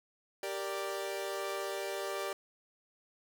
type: chord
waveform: sawtooth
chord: G minor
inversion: none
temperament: equal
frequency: 392 / 466.2 / 587.3 Hz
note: G4 / Bb4 / D5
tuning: 0 / 0 / 0 cents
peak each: -35 / -39 / -35 dBFS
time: 0.43-2.33 s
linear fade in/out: 2 ms
effects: none